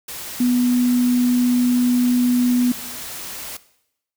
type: tone in noise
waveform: sine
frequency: 246.2 Hz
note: B3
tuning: 5 cents flat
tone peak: -14 dBFS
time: 0.4-2.72 s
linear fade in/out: 5 ms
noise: white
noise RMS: -32 dBFS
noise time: 0.08-3.57 s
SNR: +15 dB
effects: noise-tail reverb RT60 0.8 s tail -17 dB re dry